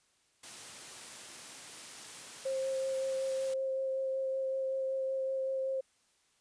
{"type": "high-pass noise", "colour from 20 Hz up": "white", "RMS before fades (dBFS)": -47, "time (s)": [0.43, 3.54], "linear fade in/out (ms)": 5, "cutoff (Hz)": 110, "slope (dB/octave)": 12}
{"type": "tone with vibrato", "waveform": "sine", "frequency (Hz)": 531, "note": "C5", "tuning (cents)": 25, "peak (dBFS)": -31, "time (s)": [2.45, 5.81], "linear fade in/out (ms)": 10, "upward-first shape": "sine", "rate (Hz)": 5.3, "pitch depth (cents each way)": 10}
{"effects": ["white hiss -71 dBFS RMS until 6.4 s", "resampled to 22050 Hz"]}